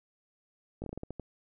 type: slowing click train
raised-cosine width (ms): 2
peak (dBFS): -25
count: 9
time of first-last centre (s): 0.82-1.197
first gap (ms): 19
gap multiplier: 1.25
effects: none

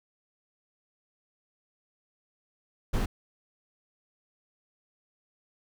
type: noise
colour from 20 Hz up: brown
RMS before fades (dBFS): -26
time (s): 2.93-3.06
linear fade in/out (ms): 10
effects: none

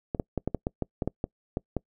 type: clicks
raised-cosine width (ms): 2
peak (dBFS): -14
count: 12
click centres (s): 0.148 / 0.198 / 0.377 / 0.476 / 0.547 / 0.669 / 0.823 / 1.022 / 1.076 / 1.241 / 1.571 / 1.767
effects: noise-tail reverb RT60 0.1 s tail -26 dB re dry

